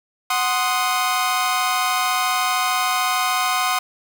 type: chord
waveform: sawtooth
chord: C diminished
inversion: second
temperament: equal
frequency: 740 / 1046.5 / 1244.5 Hz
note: Gb5 / C6 / Eb6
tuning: 0 / 0 / 0 cents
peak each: -19 dBFS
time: 0.3-3.79 s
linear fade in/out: 5 ms
effects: 7-bit